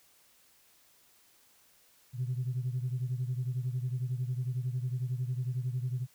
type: beating tone pair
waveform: sine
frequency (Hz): 123.47 / 134.47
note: B2 / C3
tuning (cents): 0 / +48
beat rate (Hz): 11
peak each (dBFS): -31 / -35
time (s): 2.13-6.07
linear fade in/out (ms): 50
effects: tanh soft clip ceiling -25 dBFS + white hiss -64 dBFS RMS until 6.14 s